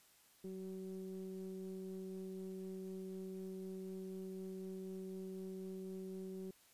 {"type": "ring-modulated tone", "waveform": "triangle", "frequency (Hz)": 95, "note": "F#2", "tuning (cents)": 46, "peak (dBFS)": -39, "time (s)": [0.44, 6.51], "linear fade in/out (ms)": 5, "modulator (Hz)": 283, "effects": ["white hiss -68 dBFS RMS until 6.73 s", "resampled to 32000 Hz"]}